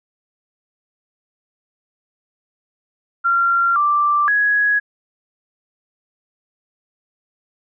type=tone with pitch steps; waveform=sine; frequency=1378 / 1175 / 1670 Hz; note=F6 / D6 / G#6; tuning=-24 / +1 / +9 cents; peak=-13 dBFS; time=3.24-4.8 s; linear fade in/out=20 ms; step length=520 ms; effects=none